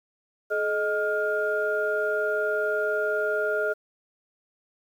sine tone cluster, 426.4 / 622 / 1412 Hz, G#4 / D#5 / F6, +46 / -1 / +19 cents, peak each -27 dBFS, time 0.5-3.74 s, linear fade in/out 20 ms, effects tanh soft clip ceiling -13 dBFS + 9-bit

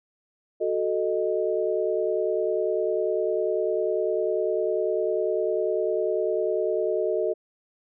sine chord, D# diminished, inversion first, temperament equal, 370 / 440 / 622.3 Hz, F#4 / A4 / D#5, 0 / 0 / 0 cents, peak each -27 / -26 / -27 dBFS, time 0.6-7.34 s, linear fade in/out 20 ms, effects none

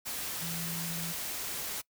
sine tone in noise, 167.7 Hz, E3, 30 cents sharp, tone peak -38 dBFS, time 0.41-1.13 s, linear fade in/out 20 ms, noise white, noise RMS -37 dBFS, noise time 0.05-1.82 s, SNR -4 dB, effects noise-tail reverb RT60 0.1 s tail -23 dB re dry

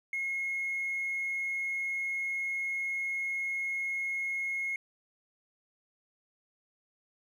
sine tone with hard clipping, 2162 Hz, C#7, 44 cents flat, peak -31 dBFS, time 0.13-4.76 s, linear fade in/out 2 ms, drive 1 dB, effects none

